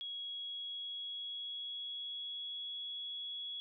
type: tone with pitch glide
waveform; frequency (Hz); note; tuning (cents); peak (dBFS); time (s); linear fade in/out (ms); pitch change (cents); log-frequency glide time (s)
sine; 3322 to 3357; G#7 to G#7; 0 to +18; -40; 0.01-3.6; 0; +18; 0.21-2.83
effects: none